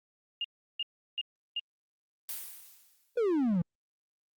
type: tone bursts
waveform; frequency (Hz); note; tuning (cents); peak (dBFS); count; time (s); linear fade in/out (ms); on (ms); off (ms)
sine; 2832; F7; +23; -30; 4; 0.41-1.596; 2; 34; 350
type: noise with exponential decay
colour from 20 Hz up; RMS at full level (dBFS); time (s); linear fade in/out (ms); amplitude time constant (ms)
blue; -36; 2.29-3.17; 0; 190
type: exponential sweep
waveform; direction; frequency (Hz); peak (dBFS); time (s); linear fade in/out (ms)
triangle; down; 501 to 162.5; -23; 3.17-3.62; 5
effects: Opus 48 kbps